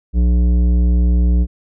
sine tone with tanh clipping, 60 Hz, B1, 49 cents flat, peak -12 dBFS, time 0.13-1.47 s, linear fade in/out 50 ms, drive 12 dB, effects none

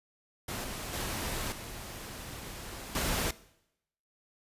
pink noise with level steps, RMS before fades -37 / -39 / -35 / -43 / -31 dBFS, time 0.48-3.31 s, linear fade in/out 5 ms, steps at 0.64 / 0.93 / 1.52 / 2.95 s, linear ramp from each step 2 ms, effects noise-tail reverb RT60 0.8 s tail -19 dB re dry + resampled to 32000 Hz

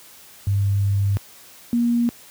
sine tone pair in turn, 99.7 / 237.1 Hz, G2 / A#3, +30 / +30 cents, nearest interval octave + minor third, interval 1500 cents, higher second, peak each -16 dBFS, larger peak neither, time 0.47-1.17 / 1.73-2.09 s, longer first, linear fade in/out 0 ms, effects white hiss -46 dBFS RMS until 2.3 s + high-pass 60 Hz 12 dB/octave

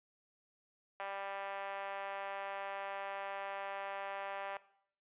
5% pulse tone with high-pass filter, 197.1 Hz, G3, 10 cents sharp, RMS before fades -42 dBFS, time 1-4.57 s, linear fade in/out 0 ms, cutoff 670 Hz, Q 3.1, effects noise-tail reverb RT60 0.6 s tail -17 dB re dry + resampled to 8000 Hz

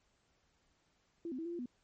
sine tone with pitch steps, 337.2 / 256.6 / 326.2 / 342.5 / 344.6 / 245.8 Hz, E4 / C4 / E4 / F4 / F4 / B3, +39 / -34 / -18 / -34 / -23 / -8 cents, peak -38 dBFS, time 1.25-1.658 s, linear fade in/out 2 ms, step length 68 ms, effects pink hiss -75 dBFS RMS until 1.83 s + MP3 32 kbps

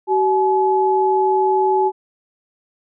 sine tone pair together, 380 / 853.1 Hz, F#4 / G#5, +46 / +46 cents, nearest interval octave + major second, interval 1400 cents, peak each -16 dBFS, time 0.07-1.92 s, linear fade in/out 50 ms, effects none

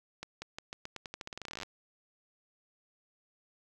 accelerating click train, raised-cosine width 0.2 ms, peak -23 dBFS, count 24, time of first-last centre 0.23-1.632 s, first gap 190 ms, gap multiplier 0.87, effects none

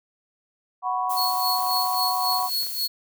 sine chord, F# suspended fourth, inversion none, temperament just, 740 / 986.7 / 1110 Hz, F#5 / B5 / C#6, 0 / -2 / +2 cents, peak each -26 / -27 / -28 dBFS, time 0.82-2.5 s, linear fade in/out 50 ms
violet noise, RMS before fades -32 dBFS, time 1.09-2.88 s, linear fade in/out 20 ms
45% pulse tone with tremolo, 4352 Hz, C#8, 33 cents flat, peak -22 dBFS, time 1.16-2.88 s, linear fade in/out 20 ms, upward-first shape sine, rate 3.7 Hz, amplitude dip 85%
clicks, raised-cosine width 0.5 ms, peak -31 dBFS, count 12, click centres 1.584 / 1.625 / 1.666 / 1.71 / 1.769 / 1.864 / 1.944 / 2.33 / 2.391 / 2.428 / 2.632 / 2.667 s
effects none

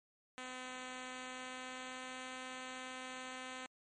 5% pulse tone with pitch glide, 255 to 256.9 Hz, C4 to C4, -44 to -32 cents, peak -33 dBFS, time 0.38-3.66 s, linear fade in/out 0 ms, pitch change +12 cents, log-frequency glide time 1.07-2.25 s, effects low-pass 9000 Hz 12 dB/octave + MP3 48 kbps

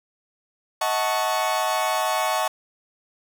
40% pulse chord, D# half-diminished seventh, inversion none, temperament equal with one note detuned, 633.5 / 740 / 880 / 1108.7 Hz, D#5 / F#5 / A5 / C#6, +31 / 0 / 0 / 0 cents, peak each -26 dBFS, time 0.81-2.48 s, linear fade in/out 5 ms, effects none

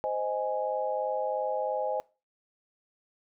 sine chord, Ab major, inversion first, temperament equal with one note detuned, 519.3 / 622.3 / 830.6 Hz, C5 / Eb5 / Ab5, -13 / 0 / 0 cents, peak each -32 dBFS, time 0.04-2 s, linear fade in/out 0 ms, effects noise-tail reverb RT60 0.3 s tail -22 dB re dry

